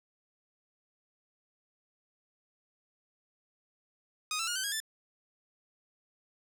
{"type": "tone with pitch steps", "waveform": "10% pulse", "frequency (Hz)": [1244.5, 1333.8, 1429.6, 1532.2, 1642.1, 1760], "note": ["D#6", "E6", "F6", "G6", "G#6", "A6"], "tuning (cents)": [0, 20, 40, -40, -20, 0], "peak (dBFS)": -23, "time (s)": [4.31, 4.802], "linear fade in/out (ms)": 2, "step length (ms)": 82, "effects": []}